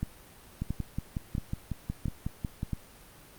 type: two click trains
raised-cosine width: 5 ms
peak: -19 / -18 dBFS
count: 12 / 5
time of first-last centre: 0.62-2.631 / 0.03-2.733 s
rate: 5.47 / 1.48 Hz
effects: pink hiss -53 dBFS RMS until 3.38 s + Opus 32 kbps